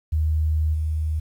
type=tone with level steps; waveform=sine; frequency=77.9 Hz; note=D#2; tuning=3 cents sharp; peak=-18 / -21 dBFS; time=0.12-1.2 s; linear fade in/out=10 ms; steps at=0.73 s; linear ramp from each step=20 ms; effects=9-bit